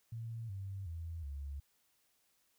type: tone with pitch steps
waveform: sine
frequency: 114.3 / 97.23 / 82.71 / 70.36 Hz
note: A#2 / G2 / E2 / C#2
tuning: -34 / -14 / +6 / +26 cents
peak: -40 dBFS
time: 0.12-1.6 s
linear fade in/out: 5 ms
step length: 370 ms
effects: white hiss -75 dBFS RMS until 2.58 s